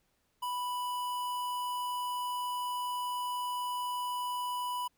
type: tone with notch filter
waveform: square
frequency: 987.8 Hz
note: B5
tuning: in tune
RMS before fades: -35 dBFS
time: 0.42-4.88 s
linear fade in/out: 10 ms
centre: 5800 Hz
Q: 1.3
effects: pink hiss -75 dBFS RMS until 4.97 s